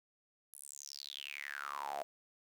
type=tone with high-pass filter sweep; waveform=sawtooth; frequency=71 Hz; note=C#2; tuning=42 cents sharp; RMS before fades=-45 dBFS; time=0.53-2.03 s; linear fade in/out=0 ms; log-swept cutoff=11000 to 640 Hz; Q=9.3; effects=11-bit